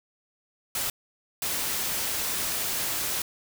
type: noise bursts at uneven times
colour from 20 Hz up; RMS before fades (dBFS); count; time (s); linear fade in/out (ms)
white; -29; 2; 0.75-0.9 / 1.42-3.22; 2
effects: none